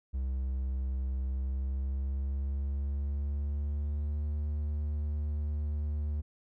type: tone with pitch glide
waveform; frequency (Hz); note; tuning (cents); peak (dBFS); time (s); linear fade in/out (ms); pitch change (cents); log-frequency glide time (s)
triangle; 65.41 to 74.27; C2 to D2; 0 to +20; -28; 0.13-6.22; 20; +220; 1.24-4.27
effects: none